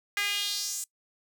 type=tone with high-pass filter sweep; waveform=sawtooth; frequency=407.3 Hz; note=G#4; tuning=34 cents flat; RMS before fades=-31 dBFS; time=0.17-0.84 s; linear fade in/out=2 ms; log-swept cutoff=1900 to 8100 Hz; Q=2.8; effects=noise-tail reverb RT60 0.1 s tail -22 dB re dry